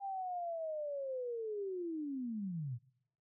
sine linear sweep, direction down, 800 to 110.7 Hz, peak -37 dBFS, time 0-2.79 s, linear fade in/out 50 ms, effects noise-tail reverb RT60 0.7 s tail -22 dB re dry

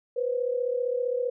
sine tone pair together, 488 / 523.3 Hz, B4 / C5, -21 / 0 cents, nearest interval minor second, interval 121 cents, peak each -26 / -30 dBFS, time 0.16-1.3 s, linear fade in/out 10 ms, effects none

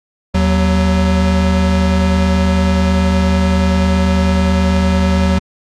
square tone pair together, 78.54 / 186.8 Hz, D#2 / F#3, +17 / +17 cents, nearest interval octave + minor third, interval 1500 cents, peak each -14 dBFS, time 0.34-5.39 s, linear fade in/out 10 ms, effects low-pass 6000 Hz 12 dB/octave + Opus 48 kbps

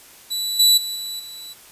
sawtooth tone with level steps, 3951 Hz, B7, in tune, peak -19 / -8 / -22 / -24 / -31 dBFS, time 0.3-1.54 s, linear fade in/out 20 ms, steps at 0.59 / 0.77 / 0.95 / 1.19 s, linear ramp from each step 10 ms, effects white hiss -46 dBFS RMS until 1.71 s + resampled to 32000 Hz

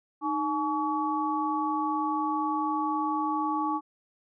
sine tone cluster, 308.3 / 851 / 1133 Hz, D#4 / G#5 / C#6, -16 / +42 / +37 cents, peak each -30 dBFS, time 0.21-3.81 s, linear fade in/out 50 ms, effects none

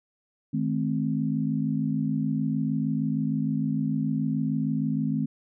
sine chord, A diminished, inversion second, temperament equal with one note detuned, 155.56 / 215 / 261.6 Hz, Eb3 / A3 / C4, 0 / -40 / 0 cents, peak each -28 dBFS, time 0.53-5.26 s, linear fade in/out 10 ms, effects none

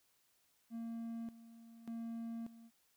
triangle tone with tremolo, 229.7 Hz, A#3, 25 cents flat, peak -39 dBFS, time 0.7-2.71 s, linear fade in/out 50 ms, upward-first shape square, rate 0.85 Hz, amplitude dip 80%, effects white hiss -75 dBFS RMS until 2.96 s

